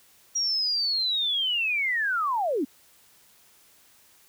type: linear sweep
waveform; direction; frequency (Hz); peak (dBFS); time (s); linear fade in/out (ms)
sine; down; 5710 to 239.1; -23; 0.35-2.65; 10
effects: white hiss -58 dBFS RMS until 4.28 s